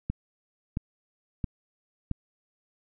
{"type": "click train", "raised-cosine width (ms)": 5, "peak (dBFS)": -16, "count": 4, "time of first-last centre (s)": [0.1, 2.113], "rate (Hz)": 1.49, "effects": []}